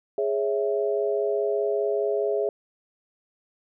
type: chord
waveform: sine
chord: C# minor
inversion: second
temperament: equal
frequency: 415.3 / 554.4 / 659.3 Hz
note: G#4 / C#5 / E5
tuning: 0 / 0 / 0 cents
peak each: -24 / -29 / -28 dBFS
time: 0.18-2.49 s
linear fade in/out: 2 ms
effects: none